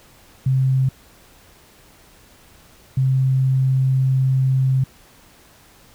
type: tone bursts at uneven times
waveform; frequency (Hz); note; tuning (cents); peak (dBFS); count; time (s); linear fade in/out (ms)
sine; 131.9; C3; +14; -14; 2; 0.46-0.89 / 2.97-4.84; 5
effects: pink hiss -50 dBFS RMS until 5.94 s